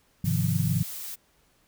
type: chord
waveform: sine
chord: F minor seventh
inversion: first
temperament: equal with one note detuned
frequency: 102.99 / 130.81 / 155.56 / 174.61 Hz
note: Ab2 / C3 / Eb3 / F3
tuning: -14 / 0 / 0 / 0 cents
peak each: -28 dBFS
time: 0.24-0.83 s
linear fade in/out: 5 ms
type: noise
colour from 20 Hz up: blue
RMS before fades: -37 dBFS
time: 0.24-1.16 s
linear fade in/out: 20 ms
effects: pink hiss -65 dBFS RMS until 1.67 s